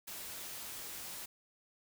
white noise, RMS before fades -45 dBFS, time 0.07-1.26 s, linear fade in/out 10 ms, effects none

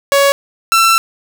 sawtooth tone pair in turn, 559 / 1341.9 Hz, C#5 / E6, +14 / +30 cents, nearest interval octave + minor third, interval 1516 cents, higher second, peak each -4 dBFS, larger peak neither, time 0.12-0.32 / 0.72-0.98 s, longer second, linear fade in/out 0 ms, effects none

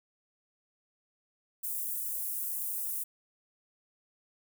white high-pass noise, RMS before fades -35 dBFS, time 1.63-3.04 s, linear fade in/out 10 ms, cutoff 9600 Hz, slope 24 dB/octave, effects none

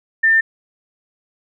sine tone, 1796 Hz, A6, 35 cents sharp, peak -10 dBFS, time 0.23-0.41 s, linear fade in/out 10 ms, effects none

